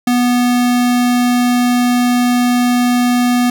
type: tone with ADSR envelope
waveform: square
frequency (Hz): 245.1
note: B3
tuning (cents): -13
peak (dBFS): -8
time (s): 0.07-3.5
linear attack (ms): 6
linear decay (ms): 5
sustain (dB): -3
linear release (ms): 3
effects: none